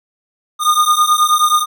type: beating tone pair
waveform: square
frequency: 1217 / 1226.4 Hz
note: D#6 / D#6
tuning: -39 / -25 cents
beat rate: 9.4 Hz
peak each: -14 dBFS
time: 0.59-1.66 s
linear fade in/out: 50 ms
effects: none